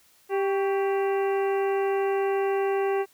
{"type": "harmonic tone with a mistuned harmonic", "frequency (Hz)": 393, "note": "G4", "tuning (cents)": 4, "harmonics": [1, 2, 3, 4, 5, 6, 7], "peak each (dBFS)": [-23, -30, -37, -40, -40, -45, -42], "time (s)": [0.29, 3.06], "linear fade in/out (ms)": 50, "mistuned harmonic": 3, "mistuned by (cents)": -76, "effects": ["white hiss -60 dBFS RMS until 3.13 s"]}